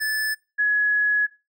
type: tone pair in turn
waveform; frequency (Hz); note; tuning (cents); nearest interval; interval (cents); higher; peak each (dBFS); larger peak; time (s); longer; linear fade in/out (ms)
square / sine; 1738 / 1684.6; A6 / G#6; -22 / +24; minor second; 54; first; -23 / -17; second; 0-0.35 / 0.58-1.27; second; 20
effects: noise-tail reverb RT60 0.3 s tail -22 dB re dry